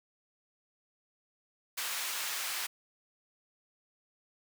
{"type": "high-pass noise", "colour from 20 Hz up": "pink", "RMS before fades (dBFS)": -36, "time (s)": [1.77, 2.67], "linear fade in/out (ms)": 10, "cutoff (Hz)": 1400, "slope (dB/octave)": 12, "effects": []}